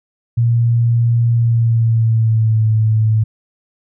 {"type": "tone with pitch glide", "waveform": "sine", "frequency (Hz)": [117.5, 109.63], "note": ["A#2", "A2"], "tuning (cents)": [14, -6], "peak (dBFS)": -10, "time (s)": [0.37, 3.24], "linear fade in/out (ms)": 10, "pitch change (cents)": -120, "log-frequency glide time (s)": [1.31, 2.67], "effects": []}